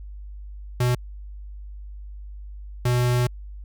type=tone pair in turn; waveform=square; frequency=123.47 / 123.01 Hz; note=B2 / B2; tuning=0 / -6 cents; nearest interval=unison; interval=6 cents; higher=first; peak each=-19 dBFS; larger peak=neither; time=0.8-0.95 / 2.85-3.27 s; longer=second; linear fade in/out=5 ms; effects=added 50 Hz sine -35 dBFS peak until 3.64 s